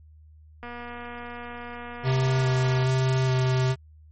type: click train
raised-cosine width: 0.5 ms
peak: -24 dBFS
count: 529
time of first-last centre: 0.63-2.83 s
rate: 240 Hz
type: tone with vibrato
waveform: square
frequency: 130 Hz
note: C3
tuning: 11 cents flat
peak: -21 dBFS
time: 2.03-3.76 s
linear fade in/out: 50 ms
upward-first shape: square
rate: 1.2 Hz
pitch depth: 10 cents each way
effects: added 77 Hz sine -48 dBFS peak until 4.11 s + MP3 32 kbps